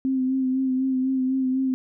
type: tone with vibrato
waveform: sine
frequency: 261.3 Hz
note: C4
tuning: 2 cents flat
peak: -20 dBFS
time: 0.05-1.74 s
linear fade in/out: 0 ms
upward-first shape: sine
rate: 4 Hz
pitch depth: 29 cents each way
effects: none